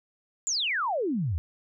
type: exponential sweep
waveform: sine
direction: down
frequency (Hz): 7459 to 72.9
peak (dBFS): -25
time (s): 0.47-1.38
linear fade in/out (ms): 0
effects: none